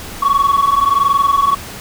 sine tone pair together, 1108.7 / 1130 Hz, C#6 / C#6, 0 / +33 cents, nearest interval unison, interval 33 cents, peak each -11 dBFS, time 0.22-1.55 s, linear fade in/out 10 ms, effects tanh soft clip ceiling -7 dBFS + pink hiss -30 dBFS RMS until 1.8 s

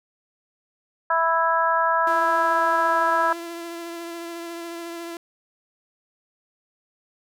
harmonic tone, 329.6 Hz, E4, in tune, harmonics 2 / 3 / 4 / 5, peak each -25 / -21 / -23 / -26 dBFS, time 1.1-3.33 s, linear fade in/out 5 ms
sawtooth tone with vibrato, 338.4 Hz, E4, 45 cents sharp, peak -28 dBFS, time 2.07-5.17 s, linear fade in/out 2 ms, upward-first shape triangle, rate 14 Hz, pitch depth 21 cents each way
effects none

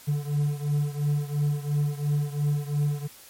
triangle beating tone pair, 145.1 / 148 Hz, D3 / D3, -21 / +14 cents, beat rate 2.9 Hz, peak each -23 / -26 dBFS, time 0.07-3.08 s, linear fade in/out 20 ms, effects white hiss -49 dBFS RMS until 3.29 s + MP3 64 kbps

